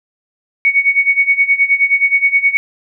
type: tone with tremolo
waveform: sine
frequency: 2229 Hz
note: C#7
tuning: 9 cents sharp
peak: -6 dBFS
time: 0.65-2.57 s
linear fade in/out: 0 ms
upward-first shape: sine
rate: 9.5 Hz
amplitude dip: 85%
effects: none